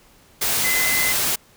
sine tone in noise, 2040 Hz, C7, 44 cents flat, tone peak -21 dBFS, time 0.64-1.13 s, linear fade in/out 10 ms, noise white, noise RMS -21 dBFS, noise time 0.41-1.36 s, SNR -3 dB, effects pink hiss -53 dBFS RMS until 1.56 s

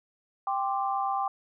sine chord, G suspended fourth, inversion none, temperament equal with one note detuned, 788.1 / 1046.5 / 1174.7 Hz, G5 / C6 / D6, +9 / 0 / 0 cents, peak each -28 / -33 / -32 dBFS, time 0.47-1.28 s, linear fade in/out 2 ms, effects none

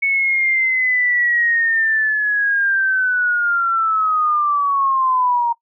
sine linear sweep, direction down, 2217 to 932.3 Hz, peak -14 dBFS, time 0.02-5.53 s, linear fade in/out 10 ms, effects noise-tail reverb RT60 0.1 s tail -21 dB re dry

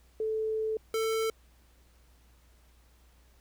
sine / square tone pair in turn, 437.7 / 444.8 Hz, A4 / A4, -9 / +19 cents, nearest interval unison, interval 28 cents, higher second, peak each -28 dBFS, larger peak neither, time 0.2-0.77 / 0.94-1.3 s, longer first, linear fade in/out 2 ms, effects added 60 Hz sine -59 dBFS peak until 3.4 s + pink hiss -66 dBFS RMS until 3.4 s

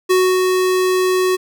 square tone with ADSR envelope, 370 Hz, F#4, in tune, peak -11 dBFS, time 0.09-1.37 s, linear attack 18 ms, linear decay 270 ms, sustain -3 dB, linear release 22 ms, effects none

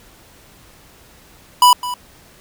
square tone with echo, 987.8 Hz, B5, in tune, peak -7 dBFS, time 1.62-1.73 s, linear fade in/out 2 ms, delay 210 ms, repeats 1, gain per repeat -15 dB, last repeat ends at 1.94 s, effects pink hiss -47 dBFS RMS until 2.4 s

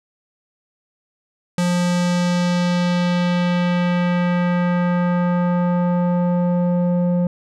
square tone with low-pass filter sweep, 176.6 Hz, F3, 20 cents sharp, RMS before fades -18 dBFS, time 1.58-7.27 s, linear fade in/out 2 ms, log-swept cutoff 8700 to 500 Hz, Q 1.2, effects none

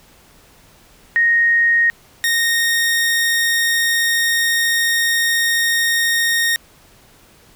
sine / sawtooth tone pair in turn, 1864.7 / 1854.2 Hz, A#6 / A#6, 0 / -10 cents, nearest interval unison, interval 10 cents, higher first, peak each -11 / -11 dBFS, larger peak neither, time 1.16-1.9 / 2.24-6.56 s, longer second, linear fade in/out 0 ms, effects pink hiss -49 dBFS RMS until 7.55 s

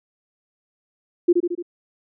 sine tone with echo, 349.3 Hz, F4, in tune, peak -10 dBFS, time 1.28-1.33 s, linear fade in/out 10 ms, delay 74 ms, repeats 4, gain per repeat -4 dB, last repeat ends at 1.626 s, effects none

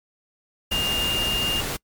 sine tone in noise, 2817 Hz, F7, 14 cents sharp, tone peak -22 dBFS, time 0.71-1.61 s, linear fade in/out 10 ms, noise pink, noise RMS -28 dBFS, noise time 0.71-1.77 s, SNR +3 dB, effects noise-tail reverb RT60 0.1 s tail -26 dB re dry + MP3 96 kbps

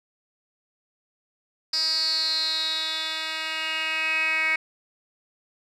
10% pulse tone with band-pass filter sweep, 317.3 Hz, D#4, 34 cents sharp, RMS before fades -26 dBFS, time 1.73-4.56 s, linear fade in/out 5 ms, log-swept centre 4900 to 2300 Hz, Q 9.8, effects none

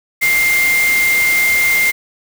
sine tone in noise, 2100 Hz, C7, 6 cents sharp, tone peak -11 dBFS, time 0.21-1.92 s, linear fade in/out 20 ms, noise white, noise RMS -21 dBFS, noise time 0.21-1.92 s, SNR +7 dB, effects none

